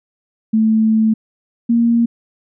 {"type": "tone pair in turn", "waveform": "sine", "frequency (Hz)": [220, 233.6], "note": ["A3", "A#3"], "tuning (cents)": [0, 4], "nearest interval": "minor second", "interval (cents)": 104, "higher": "second", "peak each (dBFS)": -10, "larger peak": "neither", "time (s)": [[0.53, 1.14], [1.69, 2.06]], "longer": "first", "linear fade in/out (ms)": 10, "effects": []}